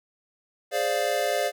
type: chord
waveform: square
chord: D half-diminished seventh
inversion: second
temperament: equal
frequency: 415.3 / 523.3 / 587.3 / 698.5 Hz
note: Ab4 / C5 / D5 / F5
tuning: 0 / 0 / 0 / 0 cents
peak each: -33 / -30 / -28 / -29 dBFS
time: 0.71-1.52 s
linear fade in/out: 50 ms
effects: none